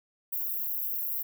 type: high-pass noise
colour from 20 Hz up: white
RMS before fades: -32 dBFS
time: 0.32-1.23 s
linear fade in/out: 10 ms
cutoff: 12000 Hz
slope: 96 dB/octave
effects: none